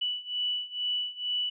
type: beating tone pair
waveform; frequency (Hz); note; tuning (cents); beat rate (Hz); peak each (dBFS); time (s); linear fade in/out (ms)
sine; 2960 / 2962.2; F#7 / F#7; 0 / +1; 2.2; -33 / -31; 0.01-1.5; 10
effects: none